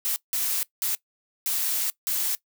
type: noise bursts at uneven times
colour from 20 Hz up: blue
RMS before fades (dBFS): -26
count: 5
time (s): 0.05-0.16 / 0.33-0.63 / 0.82-0.95 / 1.46-1.9 / 2.07-2.35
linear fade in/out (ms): 0
effects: noise-tail reverb RT60 0.1 s tail -20 dB re dry